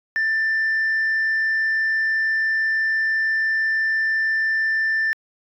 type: tone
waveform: sine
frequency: 1777 Hz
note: A6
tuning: 17 cents sharp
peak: -16 dBFS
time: 0.16-5.13 s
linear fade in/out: 0 ms
effects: tanh soft clip ceiling -16 dBFS